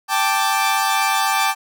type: chord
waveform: sawtooth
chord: G suspended second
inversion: none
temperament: equal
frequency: 784 / 880 / 1174.7 Hz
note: G5 / A5 / D6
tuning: 0 / 0 / 0 cents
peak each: -17 dBFS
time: 0.08-1.55 s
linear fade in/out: 50 ms
effects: none